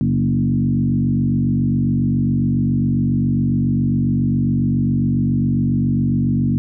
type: tone with frequency modulation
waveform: sine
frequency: 185 Hz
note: F#3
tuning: in tune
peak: -14 dBFS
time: 0.01-6.58 s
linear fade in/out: 0 ms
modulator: 47.3 Hz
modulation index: 1.8
effects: none

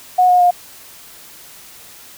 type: tone with pitch steps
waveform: sine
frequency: 730 / 720.4 / 710.9 Hz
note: F#5 / F#5 / F5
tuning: -24 / -46 / +31 cents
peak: -8 dBFS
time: 0.18-0.51 s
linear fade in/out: 10 ms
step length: 110 ms
effects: white hiss -40 dBFS RMS until 2.17 s

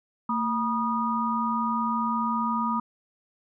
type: tone cluster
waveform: sine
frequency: 226.4 / 965 / 1230 Hz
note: A3 / B5 / D#6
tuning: +50 / -40 / -20 cents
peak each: -28 dBFS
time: 0.29-2.8 s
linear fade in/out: 5 ms
effects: none

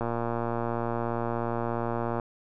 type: click train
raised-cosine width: 1 ms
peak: -16 dBFS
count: 257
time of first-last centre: 0.01-2.198 s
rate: 117 Hz
effects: none

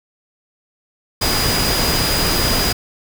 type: tone in noise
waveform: sine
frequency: 4915 Hz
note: D#8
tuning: 22 cents flat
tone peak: -21 dBFS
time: 1.21-2.73 s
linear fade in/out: 10 ms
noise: pink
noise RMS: -18 dBFS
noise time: 1.21-2.73 s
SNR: -6 dB
effects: none

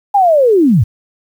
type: linear sweep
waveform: sine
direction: down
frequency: 830.6 to 87 Hz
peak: -6 dBFS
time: 0.14-0.84 s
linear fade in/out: 10 ms
effects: 7-bit

